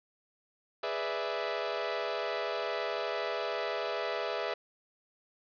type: chord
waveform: sawtooth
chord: E dominant seventh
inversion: first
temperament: equal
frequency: 415.3 / 493.9 / 587.3 / 659.3 Hz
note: G#4 / B4 / D5 / E5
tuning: 0 / 0 / 0 / 0 cents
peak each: -34 / -34 / -35 / -32 dBFS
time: 0.83-4.54 s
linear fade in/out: 5 ms
effects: resampled to 11025 Hz + 10-bit